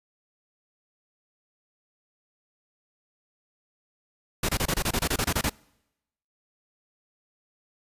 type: noise bursts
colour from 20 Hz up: pink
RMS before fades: -25 dBFS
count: 13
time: 4.43-5.496 s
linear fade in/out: 5 ms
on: 58 ms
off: 26 ms
effects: noise-tail reverb RT60 0.9 s tail -26 dB re dry + resampled to 32000 Hz